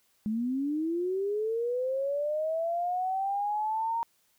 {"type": "linear sweep", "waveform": "sine", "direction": "up", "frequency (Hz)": [208.5, 932.3], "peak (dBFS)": -27, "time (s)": [0.26, 4.03], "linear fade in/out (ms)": 0, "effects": ["white hiss -69 dBFS RMS until 4.38 s"]}